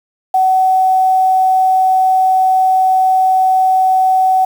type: tone with quantisation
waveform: sine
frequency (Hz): 753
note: F#5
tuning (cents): +30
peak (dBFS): -8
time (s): 0.34-4.45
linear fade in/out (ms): 5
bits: 6
effects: none